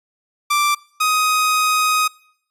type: tone pair in turn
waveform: sawtooth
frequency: 1174.7 / 1253.6 Hz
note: D6 / D#6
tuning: 0 / +13 cents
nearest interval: minor second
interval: 113 cents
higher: second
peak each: -11 dBFS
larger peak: neither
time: 0.5-0.75 / 1-2.08 s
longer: second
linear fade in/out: 10 ms
effects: noise-tail reverb RT60 0.7 s tail -24 dB re dry + resampled to 32000 Hz